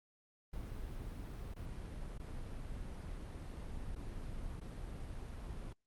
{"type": "noise with dropouts", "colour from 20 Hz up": "brown", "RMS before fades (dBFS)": -44, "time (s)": [0.53, 5.73], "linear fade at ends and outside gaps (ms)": 5, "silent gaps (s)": [[1.54, 1.562], [2.18, 2.197], [3.951, 3.96], [4.602, 4.612]], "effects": ["Opus 32 kbps"]}